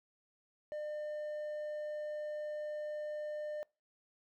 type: tone with hard clipping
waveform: sine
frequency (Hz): 602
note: D5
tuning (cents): +43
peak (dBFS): -39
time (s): 0.72-3.63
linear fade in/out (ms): 0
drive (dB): 3
effects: noise-tail reverb RT60 0.3 s tail -25 dB re dry